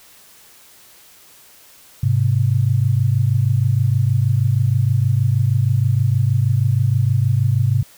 sine tone pair together, 103.65 / 130 Hz, G#2 / C3, -3 / -11 cents, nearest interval major third, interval 392 cents, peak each -16 dBFS, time 2.03-7.83 s, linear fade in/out 5 ms, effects white hiss -47 dBFS RMS until 7.97 s

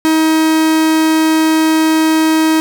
45% pulse tone, 317.1 Hz, D#4, 33 cents sharp, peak -9 dBFS, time 0.05-2.6 s, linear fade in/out 0 ms, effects none

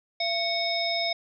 harmonic tone with a mistuned harmonic, 740 Hz, F#5, in tune, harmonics 1 / 3 / 5 / 7, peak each -29 / -31 / -31 / -30 dBFS, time 0.2-1.13 s, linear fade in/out 5 ms, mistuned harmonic 1, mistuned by -150 cents, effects none

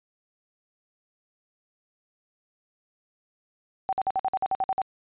sine tone bursts, 766 Hz, G5, 40 cents flat, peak -22 dBFS, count 11, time 3.89-4.817 s, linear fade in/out 0 ms, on 37 ms, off 52 ms, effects resampled to 8000 Hz

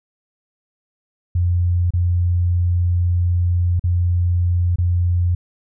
sine tone with dropouts, 88 Hz, F2, 14 cents sharp, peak -14 dBFS, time 1.35-5.35 s, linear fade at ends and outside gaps 5 ms, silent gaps 1.906-1.936 / 3.796-3.839 / 4.759-4.784 s, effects none

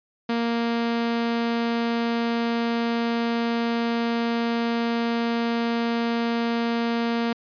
sawtooth tone, 233.1 Hz, A#3, in tune, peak -18 dBFS, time 0.29-7.33 s, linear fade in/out 5 ms, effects resampled to 11025 Hz

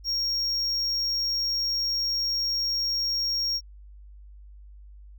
triangle tone, 5570 Hz, F8, 5 cents flat, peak -23 dBFS, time 0.04-3.61 s, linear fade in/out 50 ms, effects added 50 Hz sine -44 dBFS peak until 5.18 s

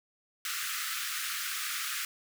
pink high-pass noise, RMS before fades -35 dBFS, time 0.45-2.05 s, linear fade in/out 2 ms, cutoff 1200 Hz, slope 96 dB/octave, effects none

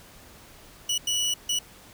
25% pulse tone bursts at uneven times, 2942 Hz, F#7, 11 cents flat, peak -20 dBFS, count 3, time 0.89-0.98 / 1.07-1.34 / 1.49-1.59 s, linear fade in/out 5 ms, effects pink hiss -50 dBFS RMS until 1.93 s

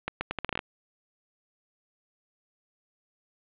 accelerating click train, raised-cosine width 0.3 ms, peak -13 dBFS, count 10, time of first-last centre 0.08-0.591 s, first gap 130 ms, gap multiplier 0.77, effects resampled to 8000 Hz + 7-bit

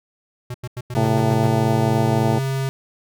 square tone bursts, 123.47 Hz, B2, in tune, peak -27 dBFS, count 8, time 0.5-1.474 s, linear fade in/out 5 ms, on 43 ms, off 90 ms
square tone, 134.6 Hz, C3, 49 cents sharp, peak -21 dBFS, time 0.95-2.69 s, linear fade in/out 0 ms
harmonic tone, 111 Hz, A2, 16 cents sharp, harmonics 1 / 2 / 3 / 4 / 5 / 6 / 7 / 8, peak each -22 / -23 / -25 / -27 / -31 / -27 / -28 / -28 dBFS, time 0.96-2.39 s, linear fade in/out 10 ms
effects none

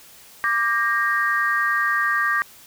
sine chord, G minor, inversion second, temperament equal with one note detuned, 1174.7 / 1604.6 / 1864.7 Hz, D6 / G6 / Bb6, 0 / +40 / 0 cents, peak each -22 dBFS, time 0.44-2.42 s, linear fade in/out 0 ms, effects tanh soft clip ceiling -8 dBFS + white hiss -47 dBFS RMS until 2.66 s

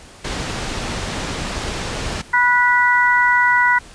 pink low-pass noise, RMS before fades -25 dBFS, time 0.24-2.22 s, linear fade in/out 10 ms, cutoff 6700 Hz, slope 12 dB/octave
harmonic tone, 490 Hz, B4, 14 cents flat, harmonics 2 / 3 / 4, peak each -16 / -16 / -16 dBFS, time 2.33-3.79 s, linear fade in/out 10 ms
effects pink hiss -42 dBFS RMS until 3.94 s + resampled to 22050 Hz

